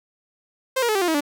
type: tone with pitch steps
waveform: sawtooth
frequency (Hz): 523.3 / 474.4 / 430 / 389.8 / 353.3 / 320.3 / 290.3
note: C5 / A#4 / A4 / G4 / F4 / E4 / D4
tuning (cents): 0 / +30 / -40 / -10 / +20 / -50 / -20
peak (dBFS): -15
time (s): 0.76-1.208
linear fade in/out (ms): 10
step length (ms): 64
effects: none